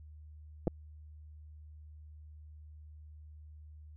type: clicks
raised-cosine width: 2 ms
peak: -18 dBFS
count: 2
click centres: 0.672 / 0.678 s
effects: added 76 Hz sine -49 dBFS peak until 3.96 s